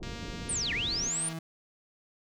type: low-pass noise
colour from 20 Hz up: pink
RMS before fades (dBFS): -40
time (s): 0-1.09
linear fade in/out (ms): 5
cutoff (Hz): 470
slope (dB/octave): 24
type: click train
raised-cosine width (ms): 0.2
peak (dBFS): -27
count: 306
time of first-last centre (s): 0.03-1.328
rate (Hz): 235
type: tone with exponential growth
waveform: 35% pulse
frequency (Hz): 163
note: E3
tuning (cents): -19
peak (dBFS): -33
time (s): 0.14-1.39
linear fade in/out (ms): 5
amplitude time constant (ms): 270
type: linear two-way sweep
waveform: sine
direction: down then up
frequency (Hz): 9400 to 1763 to 9400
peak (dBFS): -29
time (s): 0.49-1.29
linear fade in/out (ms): 5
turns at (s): 0.73
effects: none